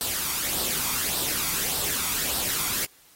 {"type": "noise with flanger", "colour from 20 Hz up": "white", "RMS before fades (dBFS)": -27, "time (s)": [0.01, 2.85], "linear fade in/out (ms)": 0, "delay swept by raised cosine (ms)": [0.22, 0.89], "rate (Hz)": 1.7, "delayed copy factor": 0.5, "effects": ["white hiss -56 dBFS RMS until 3.15 s", "AAC 48 kbps"]}